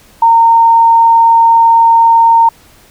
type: tone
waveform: sine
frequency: 918 Hz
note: A#5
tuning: 27 cents flat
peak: -3 dBFS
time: 0.22-2.49 s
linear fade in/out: 5 ms
effects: pink hiss -43 dBFS RMS until 2.9 s